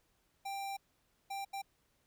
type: tone bursts at uneven times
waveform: square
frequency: 788 Hz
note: G5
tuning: 9 cents sharp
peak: -39 dBFS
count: 3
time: 0.45-0.77 / 1.3-1.45 / 1.53-1.62 s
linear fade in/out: 10 ms
effects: pink hiss -75 dBFS RMS until 2.06 s